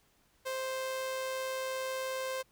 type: tone with amplitude modulation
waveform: sawtooth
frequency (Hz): 523.3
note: C5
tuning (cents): 0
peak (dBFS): -29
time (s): 0.45-2.43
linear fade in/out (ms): 20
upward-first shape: sine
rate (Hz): 118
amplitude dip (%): 25
effects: pink hiss -69 dBFS RMS until 2.51 s